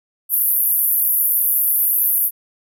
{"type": "band-pass noise", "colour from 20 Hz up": "pink", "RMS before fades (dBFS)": -17, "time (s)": [0.29, 2.31], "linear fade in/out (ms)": 50, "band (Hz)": [11000, 15000], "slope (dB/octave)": 96, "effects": []}